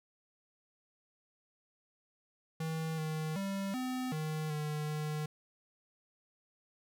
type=tone with pitch steps; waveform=square; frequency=160.3 / 156.5 / 195.9 / 255.1 / 155.5 / 151.2 / 152.2 Hz; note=E3 / D#3 / G3 / C4 / D#3 / D#3 / D#3; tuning=-48 / +10 / -1 / -44 / -1 / -49 / -38 cents; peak=-35 dBFS; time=2.6-5.26 s; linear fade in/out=5 ms; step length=380 ms; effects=none